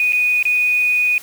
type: tone with dropouts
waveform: sine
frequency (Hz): 2477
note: D#7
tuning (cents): -8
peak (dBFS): -13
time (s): 0-1.18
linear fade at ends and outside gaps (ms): 1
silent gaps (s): 0.123-0.131 / 0.427-0.453
effects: white hiss -39 dBFS RMS until 1.22 s